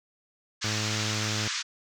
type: band-pass noise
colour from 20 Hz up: white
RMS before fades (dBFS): -32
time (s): 0.61-1.63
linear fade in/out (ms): 20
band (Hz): 1100 to 6700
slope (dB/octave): 48
type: tone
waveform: sawtooth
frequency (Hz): 107.1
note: A2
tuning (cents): -46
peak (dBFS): -26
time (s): 0.64-1.48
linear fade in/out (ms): 5
effects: none